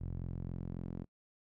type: tone with band-pass filter sweep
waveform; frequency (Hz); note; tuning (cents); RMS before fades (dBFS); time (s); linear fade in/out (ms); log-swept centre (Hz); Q
sawtooth; 43.65; F1; 0; -41; 0-1.05; 20; 110 to 210; 1.2
effects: noise-tail reverb RT60 0.1 s tail -26 dB re dry